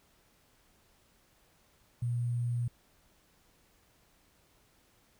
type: tone with sample-and-hold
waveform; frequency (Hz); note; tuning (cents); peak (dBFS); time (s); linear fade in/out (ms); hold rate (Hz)
sine; 120; B2; -49; -29; 2.02-2.68; 5; 8820
effects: pink hiss -67 dBFS RMS until 5.19 s